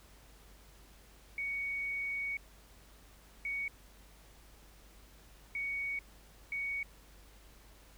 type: tone bursts at uneven times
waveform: sine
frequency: 2235 Hz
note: C#7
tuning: 14 cents sharp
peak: -34 dBFS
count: 4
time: 1.38-2.37 / 3.45-3.68 / 5.55-5.99 / 6.52-6.83 s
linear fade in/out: 2 ms
effects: added 50 Hz sine -58 dBFS peak until 7.97 s + pink hiss -61 dBFS RMS until 7.97 s